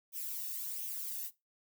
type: noise with flanger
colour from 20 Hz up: violet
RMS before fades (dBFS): -40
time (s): 0.12-1.31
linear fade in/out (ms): 50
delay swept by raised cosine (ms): 0.33 to 1.12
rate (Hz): 1.4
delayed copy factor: +0.55
effects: noise-tail reverb RT60 0.2 s tail -17 dB re dry